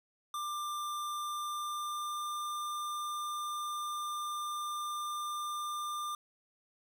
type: tone with pitch glide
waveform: square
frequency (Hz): 1189 to 1196.6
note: D6 to D6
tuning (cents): +21 to +32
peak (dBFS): -36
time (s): 0.34-6.15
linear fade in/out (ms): 2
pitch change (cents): +11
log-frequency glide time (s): 0.8-2.28
effects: none